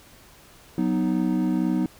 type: chord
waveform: triangle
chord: B major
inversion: second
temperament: equal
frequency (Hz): 185 / 246.9 / 311.1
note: F#3 / B3 / D#4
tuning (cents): 0 / 0 / 0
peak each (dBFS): -23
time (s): 0.78-1.86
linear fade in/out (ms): 2
effects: pink hiss -51 dBFS RMS until 1.99 s